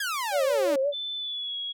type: exponential sweep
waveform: sawtooth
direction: down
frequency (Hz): 1700 to 280.3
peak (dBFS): -24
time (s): 0-0.76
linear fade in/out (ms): 5
type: tone with vibrato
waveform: sine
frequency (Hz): 554.4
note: C#5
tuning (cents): 0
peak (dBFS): -22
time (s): 0.31-0.94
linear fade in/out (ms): 50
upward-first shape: sine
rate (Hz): 5.6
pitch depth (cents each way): 82
type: tone with pitch glide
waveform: sine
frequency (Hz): 3520 to 3322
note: A7 to G#7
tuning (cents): 0 to 0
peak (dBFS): -30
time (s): 0.92-1.73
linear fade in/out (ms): 20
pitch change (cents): -100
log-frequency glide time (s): 1.16-1.57
effects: none

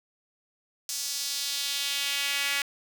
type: tone with high-pass filter sweep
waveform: sawtooth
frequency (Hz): 281.6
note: C#4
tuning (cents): +27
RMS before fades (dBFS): -30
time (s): 0.89-2.62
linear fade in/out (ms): 2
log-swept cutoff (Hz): 5900 to 2100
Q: 1.7
effects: 8-bit

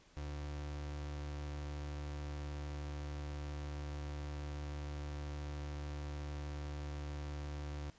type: tone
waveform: 35% pulse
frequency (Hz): 73.42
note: D2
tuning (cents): 0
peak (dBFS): -39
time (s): 0.17-7.9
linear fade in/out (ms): 0
effects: pink hiss -65 dBFS RMS until 7.98 s + resampled to 16000 Hz

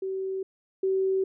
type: tone pair in turn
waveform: sine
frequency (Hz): 382.1 / 382.1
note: G4 / G4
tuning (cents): -44 / -44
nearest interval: unison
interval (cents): 0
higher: neither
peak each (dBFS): -28 / -22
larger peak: second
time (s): 0.02-0.43 / 0.83-1.24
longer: neither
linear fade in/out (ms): 5
effects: none

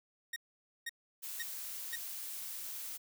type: tone bursts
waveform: sawtooth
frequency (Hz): 1864.7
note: A#6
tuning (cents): 0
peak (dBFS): -34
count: 4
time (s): 0.33-1.958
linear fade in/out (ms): 5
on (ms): 32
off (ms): 500
type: noise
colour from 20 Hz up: blue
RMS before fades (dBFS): -43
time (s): 1.22-2.98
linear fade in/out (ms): 20
effects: none

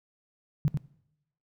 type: tone with echo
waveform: sine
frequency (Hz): 146.83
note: D3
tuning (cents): 0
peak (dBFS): -20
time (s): 0.65-0.68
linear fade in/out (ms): 0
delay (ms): 93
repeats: 1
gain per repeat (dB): -5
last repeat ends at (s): 0.773
effects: noise-tail reverb RT60 0.8 s tail -20 dB re dry

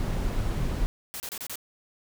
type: noise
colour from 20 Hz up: brown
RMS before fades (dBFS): -27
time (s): 0-0.86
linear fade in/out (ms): 0
type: noise bursts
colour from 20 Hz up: white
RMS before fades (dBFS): -36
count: 5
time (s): 1.14-1.556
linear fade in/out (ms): 0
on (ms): 60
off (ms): 29
effects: none

